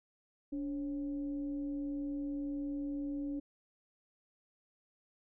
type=tone with frequency modulation; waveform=sine; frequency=286.9 Hz; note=D4; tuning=40 cents flat; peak=-35 dBFS; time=0.52-3.4 s; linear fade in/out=10 ms; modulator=256 Hz; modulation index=0.33; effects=none